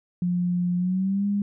sine tone with pitch glide, 177.3 to 202.5 Hz, F3 to G#3, +26 to -43 cents, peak -21 dBFS, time 0.22-1.42 s, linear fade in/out 2 ms, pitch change +231 cents, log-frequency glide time 0.77-1.26 s, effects none

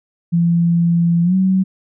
sine tone with pitch glide, 170 to 188.63 Hz, F3 to F#3, -46 to +34 cents, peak -11 dBFS, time 0.32-1.64 s, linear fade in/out 20 ms, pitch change +180 cents, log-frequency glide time 1.23-1.35 s, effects none

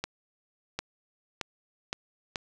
accelerating click train, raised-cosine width 0.2 ms, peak -14 dBFS, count 5, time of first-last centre 0.04-2.358 s, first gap 750 ms, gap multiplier 0.83, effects none

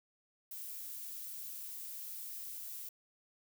violet noise, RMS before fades -45 dBFS, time 0.51-2.89 s, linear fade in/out 5 ms, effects none

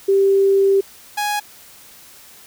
sine / sawtooth tone pair in turn, 392 / 830.6 Hz, G4 / G#5, 0 / 0 cents, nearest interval octave + minor second, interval 1300 cents, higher second, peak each -11 / -15 dBFS, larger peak first, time 0.08-0.81 / 1.17-1.4 s, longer first, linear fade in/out 10 ms, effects white hiss -44 dBFS RMS until 2.46 s

